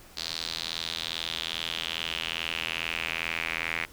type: tone with band-pass filter sweep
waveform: square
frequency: 41.2 Hz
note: E1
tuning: in tune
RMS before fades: -33 dBFS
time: 0.16-3.86 s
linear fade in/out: 20 ms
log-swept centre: 4400 to 2200 Hz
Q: 4
effects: pink hiss -52 dBFS RMS until 3.92 s